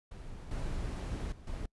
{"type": "noise with level steps", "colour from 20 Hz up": "brown", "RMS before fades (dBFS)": [-45, -36, -51, -39], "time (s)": [0.11, 1.66], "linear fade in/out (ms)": 5, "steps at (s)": [0.51, 1.32, 1.47], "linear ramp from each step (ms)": 2, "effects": ["noise-tail reverb RT60 0.1 s tail -26 dB re dry", "resampled to 24000 Hz"]}